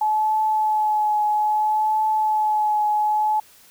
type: tone with vibrato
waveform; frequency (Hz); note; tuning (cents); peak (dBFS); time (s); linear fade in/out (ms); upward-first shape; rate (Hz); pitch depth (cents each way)
sine; 855; A5; -50; -17; 0.01-3.4; 5; triangle; 0.61; 25
effects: white hiss -51 dBFS RMS until 3.7 s